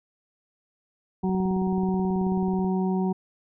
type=harmonic tone; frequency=187.2 Hz; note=F#3; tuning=20 cents sharp; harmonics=1 / 2 / 4 / 5; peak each=-23 / -29 / -35 / -37 dBFS; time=1.23-3.13 s; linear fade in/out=10 ms
type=click train; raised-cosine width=3 ms; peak=-25 dBFS; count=27; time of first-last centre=1.24-2.645 s; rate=18.5 Hz
effects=none